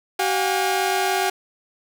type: tone cluster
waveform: sawtooth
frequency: 381 / 715 / 812 Hz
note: G4 / F5 / G#5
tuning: -49 / +41 / -39 cents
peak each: -20 dBFS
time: 0.19-1.3 s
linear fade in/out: 5 ms
effects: none